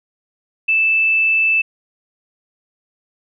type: tone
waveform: sine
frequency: 2637 Hz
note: E7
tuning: in tune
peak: -12 dBFS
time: 0.68-1.62 s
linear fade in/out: 10 ms
effects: none